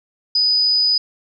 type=tone; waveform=sine; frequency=4978 Hz; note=D#8; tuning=in tune; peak=-13 dBFS; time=0.35-0.98 s; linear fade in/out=5 ms; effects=none